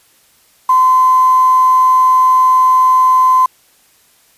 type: tone with quantisation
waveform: sine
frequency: 1027 Hz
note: C6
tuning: 33 cents flat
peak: -6 dBFS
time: 0.69-3.46 s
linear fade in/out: 5 ms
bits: 5
effects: white hiss -51 dBFS RMS until 4.37 s + resampled to 32000 Hz